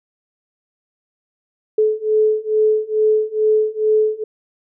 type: beating tone pair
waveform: sine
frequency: 430 / 432.3 Hz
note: A4 / A4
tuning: -40 / -31 cents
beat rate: 2.3 Hz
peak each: -17 / -16 dBFS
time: 1.78-4.24 s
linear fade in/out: 5 ms
effects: none